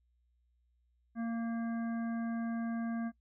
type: harmonic tone with a mistuned harmonic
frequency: 230 Hz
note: A#3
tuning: 23 cents flat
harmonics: 1 / 3 / 5 / 7 / 9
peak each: -33 / -46 / -51 / -50 / -61 dBFS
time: 1.15-3.12 s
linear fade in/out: 50 ms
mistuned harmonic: 5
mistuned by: +15 cents
effects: noise-tail reverb RT60 0.1 s tail -22 dB re dry + added 60 Hz sine -70 dBFS peak until 3.2 s